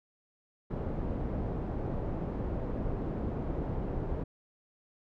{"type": "low-pass noise", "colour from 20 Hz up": "pink", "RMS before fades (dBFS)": -34, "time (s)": [0.7, 4.24], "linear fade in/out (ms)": 10, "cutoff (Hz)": 550, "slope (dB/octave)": 12, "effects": []}